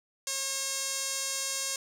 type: tone with band-pass filter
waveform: sawtooth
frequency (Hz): 541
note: C#5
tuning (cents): -42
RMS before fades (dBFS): -33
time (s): 0.27-1.76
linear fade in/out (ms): 2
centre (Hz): 7000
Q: 2
effects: none